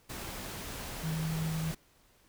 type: tone in noise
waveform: sine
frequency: 159.6 Hz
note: D#3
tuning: 44 cents sharp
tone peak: -31 dBFS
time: 1.03-1.72 s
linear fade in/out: 10 ms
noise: pink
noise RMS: -41 dBFS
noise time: 0.09-1.75 s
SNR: +7 dB
effects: pink hiss -65 dBFS RMS until 2.28 s